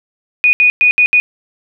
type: tone bursts at uneven times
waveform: sine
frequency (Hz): 2470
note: D#7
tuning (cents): -13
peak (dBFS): -6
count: 5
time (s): 0.44-0.53 / 0.6-0.7 / 0.81-0.91 / 0.98-1.06 / 1.13-1.2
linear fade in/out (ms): 0
effects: none